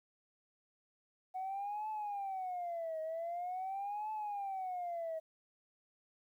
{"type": "tone with vibrato", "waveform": "sine", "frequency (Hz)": 740, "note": "F#5", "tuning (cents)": 0, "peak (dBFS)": -36, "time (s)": [1.34, 5.2], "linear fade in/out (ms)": 20, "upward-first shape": "triangle", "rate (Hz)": 0.45, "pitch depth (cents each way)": 280, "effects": ["tanh soft clip ceiling -34 dBFS", "12-bit"]}